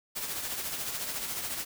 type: noise with tremolo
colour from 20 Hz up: white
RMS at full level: -33 dBFS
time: 0.15-1.65 s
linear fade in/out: 20 ms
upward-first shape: triangle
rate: 14 Hz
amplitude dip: 50%
effects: none